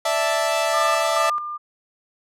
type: chord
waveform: sawtooth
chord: D suspended second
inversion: none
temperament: equal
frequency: 587.3 / 659.3 / 880 Hz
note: D5 / E5 / A5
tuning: 0 / 0 / 0 cents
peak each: -22 / -17 / -22 dBFS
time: 0.05-1.3 s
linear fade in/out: 5 ms
type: tone with tremolo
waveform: sine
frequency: 1200 Hz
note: D6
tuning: 37 cents sharp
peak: -20 dBFS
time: 0.73-1.58 s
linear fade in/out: 20 ms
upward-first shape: square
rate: 2.3 Hz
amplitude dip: 55%
effects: low-pass 11000 Hz 12 dB/octave